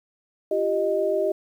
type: tone cluster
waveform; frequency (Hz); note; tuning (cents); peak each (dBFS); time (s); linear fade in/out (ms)
sine; 344.7 / 392.1 / 619; F4 / G4 / D#5; -23 / 0 / -9; -29 / -24 / -23; 0.51-1.32; 5
effects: 9-bit